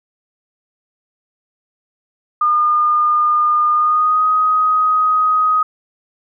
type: tone with pitch glide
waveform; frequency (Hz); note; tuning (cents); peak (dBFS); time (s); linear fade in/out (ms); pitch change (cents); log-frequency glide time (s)
sine; 1215 to 1254.9; D#6 to D#6; -42 to +14; -11; 2.41-5.63; 5; +56; 3.72-4.26
effects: none